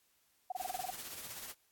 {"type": "tone bursts", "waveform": "sine", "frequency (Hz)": 740, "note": "F#5", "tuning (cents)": 0, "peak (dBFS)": -34, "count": 9, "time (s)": [0.5, 0.905], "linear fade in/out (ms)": 5, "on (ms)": 21, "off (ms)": 27}
{"type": "noise with tremolo", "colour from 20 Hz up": "white", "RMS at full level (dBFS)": -44, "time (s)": [0.55, 1.55], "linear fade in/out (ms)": 50, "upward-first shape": "sine", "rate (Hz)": 16, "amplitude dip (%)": 45}
{"effects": ["white hiss -73 dBFS RMS until 1.71 s", "AAC 64 kbps"]}